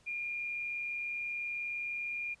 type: tone with amplitude modulation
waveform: sine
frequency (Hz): 2413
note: D7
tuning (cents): +46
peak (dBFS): -33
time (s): 0.06-2.35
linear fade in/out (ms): 20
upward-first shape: sine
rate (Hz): 140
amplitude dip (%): 35
effects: pink hiss -66 dBFS RMS until 2.4 s + resampled to 22050 Hz